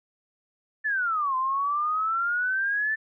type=exponential two-way sweep; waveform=sine; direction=down then up; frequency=1774 to 1027 to 1774 Hz; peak=-23 dBFS; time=0.84-2.96 s; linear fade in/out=20 ms; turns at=1.36 s; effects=none